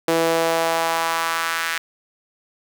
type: tone with high-pass filter sweep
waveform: sawtooth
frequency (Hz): 164.81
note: E3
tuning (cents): 0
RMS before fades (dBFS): -21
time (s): 0.08-1.78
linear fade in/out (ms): 2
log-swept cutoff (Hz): 410 to 1700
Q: 2
effects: none